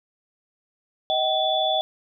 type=tone cluster; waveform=sine; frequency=631 / 764 / 3454 Hz; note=D#5 / G5 / A7; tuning=+24 / -45 / -33 cents; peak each=-24 dBFS; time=1.1-1.81 s; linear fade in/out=0 ms; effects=none